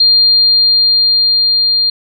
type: tone with level ramp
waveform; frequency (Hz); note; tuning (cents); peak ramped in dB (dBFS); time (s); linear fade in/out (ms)
sine; 4200; C8; +6; -5 to -9; 0-1.9; 5
effects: none